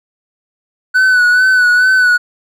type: tone with vibrato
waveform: triangle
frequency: 1492 Hz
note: F#6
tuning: 14 cents sharp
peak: -5 dBFS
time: 0.94-2.18 s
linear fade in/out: 20 ms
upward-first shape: sine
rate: 2.3 Hz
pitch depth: 39 cents each way
effects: none